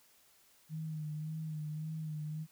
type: tone with vibrato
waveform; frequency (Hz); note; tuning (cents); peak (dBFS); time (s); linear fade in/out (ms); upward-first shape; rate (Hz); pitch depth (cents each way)
sine; 155.1; D#3; -5; -37; 0.69-2.47; 50; sine; 1.8; 39
effects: white hiss -66 dBFS RMS until 2.51 s